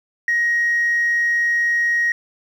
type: tone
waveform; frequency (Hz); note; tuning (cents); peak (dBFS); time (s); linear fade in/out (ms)
sine; 1884; A#6; +18; -14; 0.28-2.12; 2
effects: tanh soft clip ceiling -12 dBFS + 8-bit